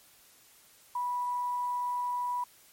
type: tone with quantisation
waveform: sine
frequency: 981 Hz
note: B5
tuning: 12 cents flat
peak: -29 dBFS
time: 0.95-2.44 s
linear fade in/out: 5 ms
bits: 9
effects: white hiss -59 dBFS RMS until 2.72 s + MP3 64 kbps

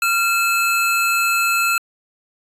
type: tone pair together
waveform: square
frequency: 1381 / 2607 Hz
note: F6 / E7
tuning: -20 / -20 cents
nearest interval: major seventh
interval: 1100 cents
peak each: -19 dBFS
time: 0.02-1.78 s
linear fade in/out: 2 ms
effects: resampled to 32000 Hz

